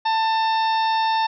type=harmonic tone with a mistuned harmonic; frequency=890 Hz; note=A5; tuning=20 cents sharp; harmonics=1 / 2 / 3 / 4 / 5 / 6; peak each=-18 / -30 / -34 / -31 / -36 / -35 dBFS; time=0.05-1.27 s; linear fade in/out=10 ms; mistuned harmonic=4; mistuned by=+45 cents; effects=none